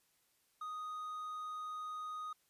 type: tone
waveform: triangle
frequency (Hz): 1244.5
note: D#6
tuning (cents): 0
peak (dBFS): -39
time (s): 0.61-2.33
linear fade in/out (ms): 5
effects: white hiss -75 dBFS RMS until 2.49 s + resampled to 32000 Hz